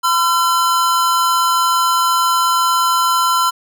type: tone pair together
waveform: square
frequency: 1016 / 1358.1 Hz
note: B5 / F6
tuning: +49 / -49 cents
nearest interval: perfect fourth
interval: 502 cents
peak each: -16 dBFS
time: 0.03-3.51 s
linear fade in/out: 20 ms
effects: none